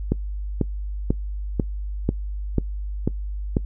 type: click train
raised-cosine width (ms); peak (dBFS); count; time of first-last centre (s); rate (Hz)
3; -6; 8; 0.12-3.568; 2.03
effects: noise-tail reverb RT60 0.1 s tail -22 dB re dry + added 50 Hz sine -26 dBFS peak until 3.65 s